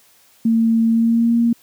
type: tone with pitch glide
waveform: sine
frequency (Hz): 227 to 233.9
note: A#3 to A#3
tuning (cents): -46 to +6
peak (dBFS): -12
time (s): 0.45-1.53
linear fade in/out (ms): 5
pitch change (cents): +52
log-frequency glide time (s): 0.88-1.36
effects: white hiss -53 dBFS RMS until 1.62 s + high-pass 60 Hz 12 dB/octave